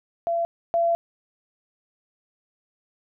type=tone pair in turn; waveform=sine; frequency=678 / 678 Hz; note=E5 / E5; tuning=+49 / +49 cents; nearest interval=unison; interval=0 cents; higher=neither; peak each=-21 / -18 dBFS; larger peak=second; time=0.27-0.45 / 0.74-0.95 s; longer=second; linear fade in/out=0 ms; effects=none